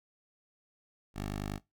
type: tone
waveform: 10% pulse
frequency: 50.3 Hz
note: G1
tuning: 45 cents sharp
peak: -27 dBFS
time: 1.14-1.6 s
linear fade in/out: 50 ms
effects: noise-tail reverb RT60 0.2 s tail -21 dB re dry